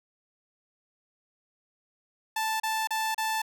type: tone bursts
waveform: sawtooth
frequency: 880 Hz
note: A5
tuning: in tune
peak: -23 dBFS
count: 4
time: 2.36-3.419 s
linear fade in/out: 5 ms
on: 240 ms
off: 33 ms
effects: none